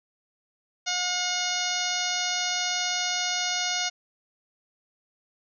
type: harmonic tone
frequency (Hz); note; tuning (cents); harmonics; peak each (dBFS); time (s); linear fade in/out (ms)
721; F#5; -45; 1 / 2 / 3 / 4 / 5 / 6 / 7 / 8 / 9; -34 / -34 / -34 / -34 / -34 / -34 / -34 / -34 / -34; 0.86-3.9; 20
effects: none